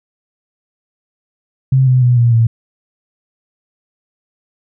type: tone with pitch steps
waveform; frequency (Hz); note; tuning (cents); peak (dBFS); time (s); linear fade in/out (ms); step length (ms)
sine; 132.3 / 127.65 / 123.16 / 118.82 / 114.64; C3 / C3 / B2 / A#2 / A#2; +20 / -42 / -4 / +34 / -28; -7; 1.72-2.47; 5; 150
effects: none